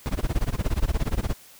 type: noise with tremolo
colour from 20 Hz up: brown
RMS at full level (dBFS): -21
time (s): 0.06-1.34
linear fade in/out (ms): 0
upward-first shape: sine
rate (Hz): 17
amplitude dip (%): 100
effects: white hiss -50 dBFS RMS until 1.59 s